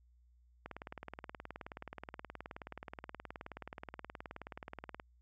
click train, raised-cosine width 0.5 ms, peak -29 dBFS, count 83, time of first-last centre 0.66-4.999 s, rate 18.9 Hz, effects added 60 Hz sine -64 dBFS peak until 5.21 s

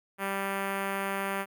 5% pulse tone with notch filter, 196 Hz, G3, in tune, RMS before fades -32 dBFS, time 0.18-1.46 s, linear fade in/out 50 ms, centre 5600 Hz, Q 0.71, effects none

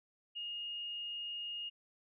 sine tone, 2851 Hz, F7, 35 cents sharp, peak -39 dBFS, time 0.35-1.7 s, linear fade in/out 20 ms, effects none

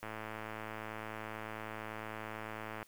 click train, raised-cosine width 0.5 ms, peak -27 dBFS, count 306, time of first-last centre 0.03-2.828 s, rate 109 Hz, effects white hiss -65 dBFS RMS until 2.87 s

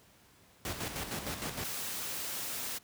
pink noise with tremolo, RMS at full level -36 dBFS, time 0.65-1.64 s, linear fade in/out 2 ms, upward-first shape square, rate 6.5 Hz, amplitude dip 50%
white noise, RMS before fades -38 dBFS, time 1.63-2.79 s, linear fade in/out 20 ms
effects pink hiss -62 dBFS RMS until 2.83 s + high-pass 60 Hz 12 dB/octave

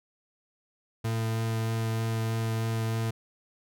40% pulse tone with vibrato, 112.5 Hz, A2, 39 cents sharp, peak -26 dBFS, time 1.04-3.11 s, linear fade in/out 10 ms, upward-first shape triangle, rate 3.2 Hz, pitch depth 10 cents each way, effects none

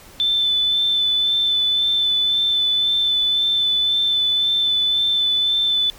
sine tone with vibrato, 3520 Hz, A7, in tune, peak -15 dBFS, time 0.2-5.9 s, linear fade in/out 0 ms, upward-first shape sine, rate 1.9 Hz, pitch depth 16 cents each way, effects pink hiss -44 dBFS RMS until 5.98 s + MP3 96 kbps

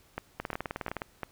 two click trains, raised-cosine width 0.5 ms, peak -18 / -18 dBFS, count 4 / 13, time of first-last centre 0.18-1.233 / 0.4-1.019 s, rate 2.85 / 19.4 Hz, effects pink hiss -62 dBFS RMS until 1.31 s

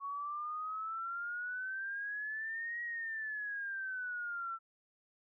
sine exponential two-way sweep, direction up then down, 1108.7 to 1906 to 1334 Hz, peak -37 dBFS, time 0-4.59 s, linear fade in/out 50 ms, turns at 2.82 s, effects none

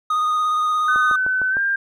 triangle tone with vibrato, 1238 Hz, D#6, 9 cents flat, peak -15 dBFS, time 0.1-1.16 s, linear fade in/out 5 ms, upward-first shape square, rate 17 Hz, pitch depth 14 cents each way
sine tone with pitch glide, 1515 to 1595.8 Hz, F#6 to G6, +40 to +30 cents, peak -17 dBFS, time 0.88-1.76 s, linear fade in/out 5 ms, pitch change +90 cents, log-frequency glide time 1.5-1.58 s
click train, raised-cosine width 1 ms, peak -18 dBFS, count 5, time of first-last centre 0.96-1.569 s, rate 6.57 Hz
effects none

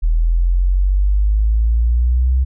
sine exponential sweep, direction up, 39.66 to 65.41 Hz, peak -11 dBFS, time 0.02-2.45 s, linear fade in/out 20 ms, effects none

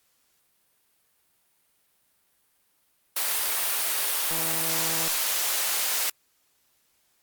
white high-pass noise, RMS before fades -26 dBFS, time 3.16-6.1 s, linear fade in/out 5 ms, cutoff 550 Hz, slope 12 dB/octave
click train, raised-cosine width 1 ms, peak -24 dBFS, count 126, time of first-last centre 4.31-5.077 s, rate 163 Hz
effects white hiss -68 dBFS RMS until 7.22 s + Opus 48 kbps

